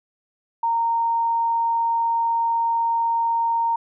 sine tone, 924 Hz, A#5, 16 cents flat, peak -18 dBFS, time 0.63-3.76 s, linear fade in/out 5 ms, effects none

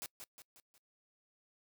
white noise with echo, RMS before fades -43 dBFS, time 0.02-0.06 s, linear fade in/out 0 ms, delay 180 ms, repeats 4, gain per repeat -6 dB, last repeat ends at 0.78 s, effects noise-tail reverb RT60 0.1 s tail -24 dB re dry

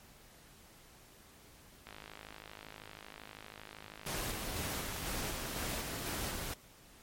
click train, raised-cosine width 0.3 ms, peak -31 dBFS, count 207, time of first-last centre 1.87-5.779 s, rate 52.7 Hz
pink noise with tremolo, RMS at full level -38 dBFS, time 4.06-6.54 s, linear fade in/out 5 ms, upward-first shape square, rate 2 Hz, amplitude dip 25%
effects pink hiss -59 dBFS RMS until 7.02 s + MP3 64 kbps

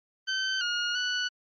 20% pulse tone with pitch steps, 1539 / 1432 / 1480 Hz, G6 / F6 / F#6, -32 / +43 / 0 cents, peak -22 dBFS, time 0.27-1.29 s, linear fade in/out 20 ms, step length 340 ms, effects MP3 32 kbps

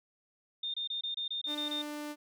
sine tone bursts, 3635 Hz, A#7, 44 cents flat, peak -33 dBFS, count 9, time 0.63-1.82 s, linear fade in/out 5 ms, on 110 ms, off 25 ms
sawtooth tone, 296.9 Hz, D4, 19 cents sharp, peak -34 dBFS, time 1.46-2.16 s, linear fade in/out 50 ms
effects none

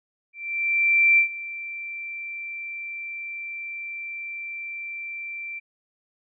sine tone with ADSR envelope, 2349 Hz, D7, in tune, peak -13 dBFS, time 0.33-5.6 s, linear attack 850 ms, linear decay 100 ms, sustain -18 dB, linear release 20 ms, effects none

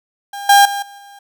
35% pulse tone with level steps, 804 Hz, G5, 44 cents sharp, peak -24 / -4 / -18 / -34 / -36 dBFS, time 0.33-1.19 s, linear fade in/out 5 ms, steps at 0.49 / 0.65 / 0.82 / 0.98 s, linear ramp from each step 5 ms, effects none

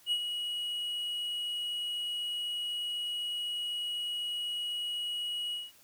triangle tone with ADSR envelope, 2908 Hz, F#7, 31 cents flat, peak -24 dBFS, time 0.06-5.72 s, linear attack 57 ms, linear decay 66 ms, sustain -7 dB, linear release 190 ms, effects white hiss -60 dBFS RMS until 5.83 s

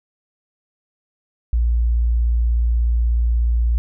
sine tone, 58.3 Hz, A#1, 1 cent sharp, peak -14 dBFS, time 1.53-3.78 s, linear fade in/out 0 ms, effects none

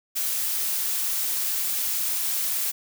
blue noise, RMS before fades -26 dBFS, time 0.15-2.72 s, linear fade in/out 20 ms, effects none

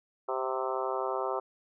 harmonic tone with a mistuned harmonic, 130.81 Hz, C3, in tune, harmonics 3 / 4 / 5 / 6 / 7 / 8 / 9 / 10, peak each -35 / -36 / -37 / -38 / -38 / -39 / -40 / -40 dBFS, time 0.28-1.4 s, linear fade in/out 10 ms, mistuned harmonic 6, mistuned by -28 cents, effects none

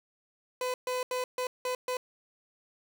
30% pulse tone bursts at uneven times, 504 Hz, B4, 35 cents sharp, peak -27 dBFS, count 6, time 0.61-0.74 / 0.87-1.03 / 1.11-1.24 / 1.38-1.47 / 1.65-1.75 / 1.88-1.97 s, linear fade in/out 2 ms, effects none

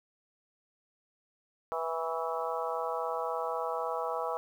harmonic tone with a mistuned harmonic, 163.9 Hz, E3, 10 cents flat, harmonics 3 / 4 / 5 / 6 / 7 / 8, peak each -36 / -37 / -38 / -39 / -39 / -40 dBFS, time 1.72-4.37 s, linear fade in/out 0 ms, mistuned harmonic 7, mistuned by -25 cents, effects 10-bit

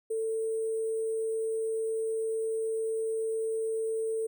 sine tone with sample-and-hold, 445.5 Hz, A4, 22 cents sharp, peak -28 dBFS, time 0.1-4.27 s, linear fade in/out 10 ms, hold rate 8820 Hz, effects none

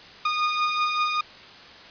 sawtooth beating tone pair, 1223 / 1228.2 Hz, D#6 / D#6, -30 / -23 cents, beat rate 5.2 Hz, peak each -26 / -19 dBFS, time 0.25-1.21 s, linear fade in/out 5 ms, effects white hiss -45 dBFS RMS until 1.9 s + resampled to 11025 Hz

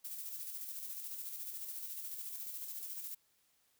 violet noise with tremolo, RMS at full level -43 dBFS, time 0.04-3.15 s, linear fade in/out 10 ms, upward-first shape square, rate 14 Hz, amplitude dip 35%, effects white hiss -74 dBFS RMS until 3.79 s

